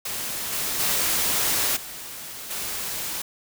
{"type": "noise with level steps", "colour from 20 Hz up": "white", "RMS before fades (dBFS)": [-30, -27, -23, -37, -30], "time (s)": [0.05, 3.22], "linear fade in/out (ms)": 5, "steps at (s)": [0.52, 0.79, 1.76, 2.5], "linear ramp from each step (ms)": 10, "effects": []}